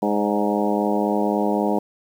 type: harmonic tone with a mistuned harmonic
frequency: 103.8 Hz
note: G#2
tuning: in tune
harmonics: 2 / 3 / 4 / 5 / 6 / 7 / 8 / 9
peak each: -23 / -25 / -26 / -27 / -28 / -28 / -29 / -30 dBFS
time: 0.02-1.79 s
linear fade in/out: 5 ms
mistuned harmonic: 6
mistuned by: -37 cents
effects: 8-bit